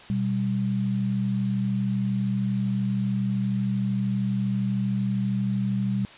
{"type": "tone pair together", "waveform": "sine", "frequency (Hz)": [123.6, 196.38], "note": ["B2", "G3"], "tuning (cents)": [2, 3], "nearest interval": "minor sixth", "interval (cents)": 801, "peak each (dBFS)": [-27, -24], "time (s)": [0.1, 6.05], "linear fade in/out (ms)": 0, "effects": ["white hiss -46 dBFS RMS until 6.17 s", "resampled to 8000 Hz"]}